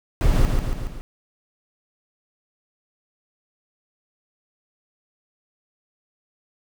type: noise with echo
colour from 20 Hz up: brown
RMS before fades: -17 dBFS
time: 0.21-0.45 s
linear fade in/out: 0 ms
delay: 140 ms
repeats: 4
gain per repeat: -4 dB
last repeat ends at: 1.01 s
effects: none